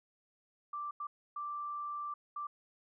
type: tone bursts at uneven times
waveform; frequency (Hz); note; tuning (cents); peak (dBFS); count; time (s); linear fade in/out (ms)
sine; 1174.7; D6; 0; -37; 4; 0.73-0.91 / 1-1.07 / 1.36-2.14 / 2.36-2.47; 5
effects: none